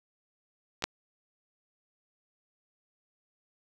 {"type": "clicks", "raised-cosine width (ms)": 0.2, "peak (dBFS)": [-22, -9], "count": 2, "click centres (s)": [0.823, 0.84], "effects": ["8-bit"]}